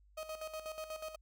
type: tone with tremolo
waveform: 35% pulse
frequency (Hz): 628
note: D#5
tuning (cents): +16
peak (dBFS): -38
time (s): 0.17-1.16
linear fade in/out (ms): 10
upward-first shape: square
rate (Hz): 8.2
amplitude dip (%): 65
effects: added 50 Hz sine -62 dBFS peak until 1.21 s